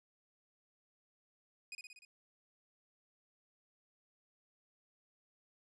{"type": "tone with echo", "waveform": "sawtooth", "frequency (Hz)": 2489, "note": "D#7", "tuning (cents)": 0, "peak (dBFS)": -40, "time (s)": [1.72, 1.75], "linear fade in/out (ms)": 2, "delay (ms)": 60, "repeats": 5, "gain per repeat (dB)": -3, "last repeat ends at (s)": 2.05, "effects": ["resampled to 22050 Hz"]}